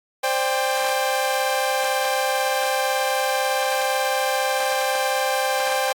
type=chord; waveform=sawtooth; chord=C suspended second; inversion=none; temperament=equal with one note detuned; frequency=523.3 / 587.3 / 794 Hz; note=C5 / D5 / G5; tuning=0 / 0 / +22 cents; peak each=-20 / -24 / -19 dBFS; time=0.23-5.93 s; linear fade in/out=10 ms; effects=AAC 64 kbps